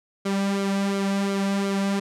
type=tone with flanger; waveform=sawtooth; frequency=197.4 Hz; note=G3; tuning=12 cents sharp; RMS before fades=-24 dBFS; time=0.25-2 s; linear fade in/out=10 ms; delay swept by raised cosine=1.1 to 2.9 ms; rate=2.8 Hz; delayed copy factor=-0.6; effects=low-pass 9000 Hz 12 dB/octave